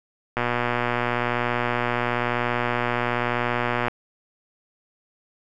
click train, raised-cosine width 0.5 ms, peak -8 dBFS, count 426, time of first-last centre 0.37-3.882 s, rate 121 Hz, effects none

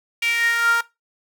sawtooth tone with high-pass filter sweep, 466.2 Hz, A#4, in tune, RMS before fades -20 dBFS, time 0.22-0.81 s, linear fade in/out 5 ms, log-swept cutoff 2500 to 1200 Hz, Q 7.9, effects noise-tail reverb RT60 0.2 s tail -18 dB re dry

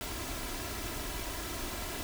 pink noise with comb filter, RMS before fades -38 dBFS, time 0.01-2.03 s, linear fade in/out 0 ms, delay 3 ms, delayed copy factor +0.55, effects none

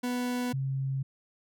40% pulse / sine tone pair in turn, 246.9 / 134.7 Hz, B3 / C#3, 0 / -49 cents, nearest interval minor seventh, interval 1049 cents, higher first, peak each -28 dBFS, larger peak neither, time 0.03-0.53 / 0.53-1.03 s, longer neither, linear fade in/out 10 ms, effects none

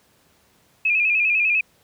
sine tone with vibrato, 2495 Hz, D#7, 4 cents sharp, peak -16 dBFS, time 0.85-1.61 s, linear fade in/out 5 ms, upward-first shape square, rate 10 Hz, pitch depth 58 cents each way, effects pink hiss -59 dBFS RMS until 1.83 s + high-pass 80 Hz 12 dB/octave

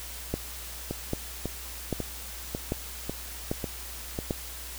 two click trains, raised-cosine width 2 ms, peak -14 / -17 dBFS, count 6 / 7, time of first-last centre 0.34-4.308 / 0.91-4.189 s, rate 1.26 / 1.83 Hz, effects added 60 Hz sine -43 dBFS peak until 4.78 s + white hiss -41 dBFS RMS until 4.78 s

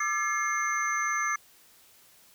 sine tone cluster, 1191 / 1332 / 1708 / 2134 / 6140 Hz, D6 / E6 / G#6 / C7 / G8, +24 / +18 / +48 / +34 / -37 cents, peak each -30 / -36 / -33 / -31 / -35 dBFS, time 0-1.36 s, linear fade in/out 5 ms, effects white hiss -58 dBFS RMS until 2.34 s

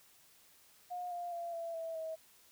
sine tone with pitch steps, 716 / 700.5 / 685.2 / 670.4 / 655.8 / 641.6 Hz, F5 / F5 / F5 / E5 / E5 / E5, +43 / +5 / -33 / +29 / -9 / -47 cents, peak -38 dBFS, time 0.9-2.16 s, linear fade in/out 20 ms, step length 210 ms, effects white hiss -64 dBFS RMS until 2.51 s

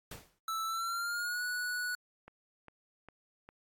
pink noise with exponential decay, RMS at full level -42 dBFS, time 0.11-0.39 s, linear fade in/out 5 ms, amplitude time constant 60 ms
square tone with pitch glide, 1318.5 to 1471.4 Hz, E6 to F#6, 0 to -10 cents, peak -34 dBFS, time 0.48-1.95 s, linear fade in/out 2 ms, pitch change +190 cents, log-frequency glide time 0.66-1.43 s
click train, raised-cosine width 0.5 ms, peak -35 dBFS, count 4, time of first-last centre 2.28-3.49 s, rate 2.48 Hz
effects AAC 64 kbps

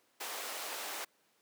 pink high-pass noise, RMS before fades -41 dBFS, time 0.2-1.05 s, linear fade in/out 10 ms, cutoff 510 Hz, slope 12 dB/octave, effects pink hiss -71 dBFS RMS until 1.41 s + high-pass 300 Hz 12 dB/octave

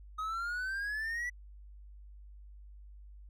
triangle exponential sweep, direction up, 1255 to 1975.5 Hz, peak -32 dBFS, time 0.18-1.3 s, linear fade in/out 10 ms, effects added 50 Hz sine -49 dBFS peak until 3.29 s

